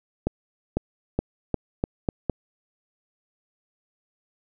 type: accelerating click train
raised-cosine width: 2 ms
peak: -9 dBFS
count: 7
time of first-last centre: 0.27-2.297 s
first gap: 500 ms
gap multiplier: 0.84
effects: none